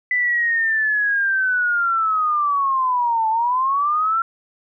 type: linear two-way sweep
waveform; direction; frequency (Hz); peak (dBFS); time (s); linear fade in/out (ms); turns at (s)
sine; down then up; 2000 to 872 to 1363; -16; 0.11-4.22; 2; 3.29
effects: none